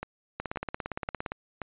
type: two click trains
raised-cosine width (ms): 0.5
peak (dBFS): -19 / -17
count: 4 / 17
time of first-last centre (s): 0.03-1.617 / 0.4-1.32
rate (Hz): 1.89 / 17.4
effects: resampled to 8000 Hz